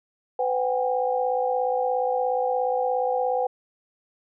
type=tone cluster; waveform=sine; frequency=505 / 750 / 807 Hz; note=B4 / F#5 / G#5; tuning=+39 / +23 / -50 cents; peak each=-24 / -27 / -27 dBFS; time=0.39-3.47 s; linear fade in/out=5 ms; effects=none